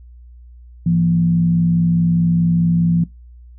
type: tone with frequency modulation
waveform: sine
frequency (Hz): 169.5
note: E3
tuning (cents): +49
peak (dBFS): -12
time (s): 0.86-3.04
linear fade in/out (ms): 5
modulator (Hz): 64.8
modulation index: 0.43
effects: noise-tail reverb RT60 0.2 s tail -20 dB re dry + added 60 Hz sine -38 dBFS peak until 3.58 s